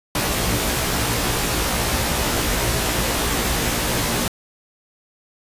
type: noise with comb filter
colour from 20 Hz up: pink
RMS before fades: -21 dBFS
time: 0.15-4.28 s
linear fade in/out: 2 ms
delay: 17 ms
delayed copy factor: +1
effects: resampled to 32000 Hz